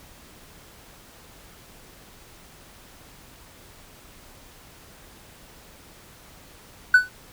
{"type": "tone with exponential decay", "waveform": "triangle", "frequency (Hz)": 1493, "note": "F#6", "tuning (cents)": 15, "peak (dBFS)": -4, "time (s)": [6.94, 7.09], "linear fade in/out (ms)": 5, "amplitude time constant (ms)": 32, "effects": ["tanh soft clip ceiling -5 dBFS", "pink hiss -49 dBFS RMS until 7.32 s"]}